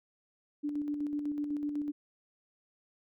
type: tone with tremolo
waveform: sine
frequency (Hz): 293.1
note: D4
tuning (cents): -3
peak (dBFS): -30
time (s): 0.63-1.92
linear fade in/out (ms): 20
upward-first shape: square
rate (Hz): 8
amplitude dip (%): 40
effects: none